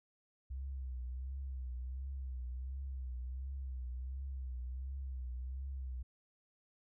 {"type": "tone with vibrato", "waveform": "sine", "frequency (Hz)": 64.6, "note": "C2", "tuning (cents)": -21, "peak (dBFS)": -39, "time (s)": [0.5, 6.03], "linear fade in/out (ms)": 10, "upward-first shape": "triangle", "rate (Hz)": 1.4, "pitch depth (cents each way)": 93, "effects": []}